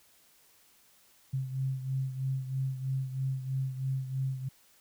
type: beating tone pair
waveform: sine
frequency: 132.2 / 135.3 Hz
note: C3 / C#3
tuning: +18 / -42 cents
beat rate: 3.1 Hz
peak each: -31 / -37 dBFS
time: 1.33-4.49 s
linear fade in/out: 10 ms
effects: white hiss -63 dBFS RMS until 4.8 s